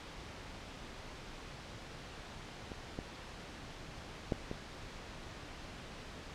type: clicks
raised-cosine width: 2 ms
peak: -29 / -25 / -18 / -25 dBFS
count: 4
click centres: 2.718 / 2.989 / 4.322 / 4.514 s
effects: pink hiss -48 dBFS RMS until 6.34 s + low-pass 5000 Hz 12 dB/octave